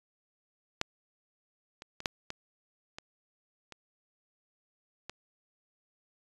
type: clicks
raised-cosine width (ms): 0.2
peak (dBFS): -11 / -27 / -25 / -10 / -20 / -24 / -28 / -22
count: 8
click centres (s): 0.814 / 1.821 / 2.004 / 2.058 / 2.304 / 2.985 / 3.723 / 5.096
effects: resampled to 24000 Hz